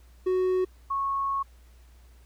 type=tone pair in turn; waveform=triangle / sine; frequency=370 / 1099.8 Hz; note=F#4 / C#6; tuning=0 / -14 cents; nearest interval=octave + perfect fifth; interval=1886 cents; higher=second; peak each=-20 / -25 dBFS; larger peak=first; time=0.26-0.65 / 0.9-1.43 s; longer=second; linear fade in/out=10 ms; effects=added 60 Hz sine -51 dBFS peak until 2.25 s + pink hiss -63 dBFS RMS until 2.25 s